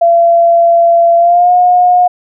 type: tone with pitch glide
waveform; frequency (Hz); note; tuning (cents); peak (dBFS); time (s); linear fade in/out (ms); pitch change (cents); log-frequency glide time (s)
sine; 680 to 718.8; F5 to F5; -46 to +50; -4; 0.01-2.08; 10; +96; 1.17-1.52
effects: none